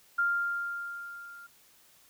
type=tone with level ramp; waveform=sine; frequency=1396.9 Hz; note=F6; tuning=in tune; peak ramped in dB=-23 to -46 dBFS; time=0.18-1.47 s; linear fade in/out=10 ms; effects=white hiss -61 dBFS RMS until 2.09 s